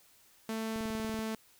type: tone with pitch glide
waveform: sawtooth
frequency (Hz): 222 to 220.6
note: A3 to A3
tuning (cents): +16 to +5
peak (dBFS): -30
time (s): 0.49-1.35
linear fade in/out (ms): 2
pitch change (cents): -11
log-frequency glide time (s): 0.81-0.88
type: click train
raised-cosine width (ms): 3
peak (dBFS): -32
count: 10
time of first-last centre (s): 0.76-1.191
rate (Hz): 20.9
effects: white hiss -63 dBFS RMS until 1.59 s